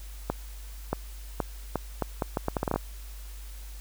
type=accelerating click train; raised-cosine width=1 ms; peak=-12 dBFS; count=14; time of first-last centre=0.3-2.76 s; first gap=630 ms; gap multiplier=0.75; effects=added 50 Hz sine -39 dBFS peak until 3.8 s + white hiss -51 dBFS RMS until 3.8 s